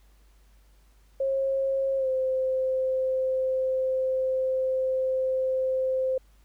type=tone with pitch glide; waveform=sine; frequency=539 to 521.2 Hz; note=C#5 to C5; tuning=-49 to -7 cents; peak=-23 dBFS; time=1.2-6.18 s; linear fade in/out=5 ms; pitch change=-58 cents; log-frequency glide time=1.97-2.08 s; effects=added 50 Hz sine -55 dBFS peak until 6.44 s + pink hiss -66 dBFS RMS until 6.44 s